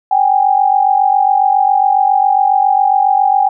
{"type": "tone pair together", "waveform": "sine", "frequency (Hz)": [771, 818.3], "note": ["G5", "G#5"], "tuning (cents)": [-29, -26], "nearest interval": "minor second", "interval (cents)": 103, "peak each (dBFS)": -11, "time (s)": [0.11, 3.49], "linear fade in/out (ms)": 5, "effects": []}